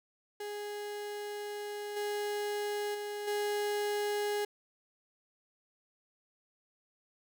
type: tone with level steps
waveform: 35% pulse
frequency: 413.8 Hz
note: G#4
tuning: 6 cents flat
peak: -36 / -31 / -35 / -29 dBFS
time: 0.4-4.45 s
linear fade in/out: 5 ms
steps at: 1.96 / 2.94 / 3.27 s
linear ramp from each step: 10 ms
effects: none